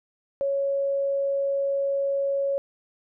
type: tone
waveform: sine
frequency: 554.4 Hz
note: C#5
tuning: in tune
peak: -22 dBFS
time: 0.41-2.58 s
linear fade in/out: 0 ms
effects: none